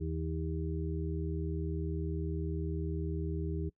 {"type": "harmonic tone", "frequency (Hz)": 80, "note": "D#2", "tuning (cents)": 49, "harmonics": [1, 2, 4, 5], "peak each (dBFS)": [-35, -38, -41, -42], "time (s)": [0, 3.7], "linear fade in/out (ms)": 20, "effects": ["noise-tail reverb RT60 0.1 s tail -23 dB re dry"]}